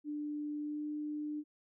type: tone with pitch glide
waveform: sine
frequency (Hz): 296.7 to 299.3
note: D4 to D4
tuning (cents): +18 to +33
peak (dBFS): -36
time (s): 0.04-1.44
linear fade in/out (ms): 50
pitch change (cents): +15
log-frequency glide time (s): 0.6-0.82
effects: none